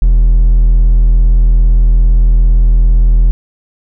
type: tone with hard clipping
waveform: triangle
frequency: 41.2 Hz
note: E1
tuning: in tune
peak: -5 dBFS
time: 0.02-3.31 s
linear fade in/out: 0 ms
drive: 6 dB
effects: none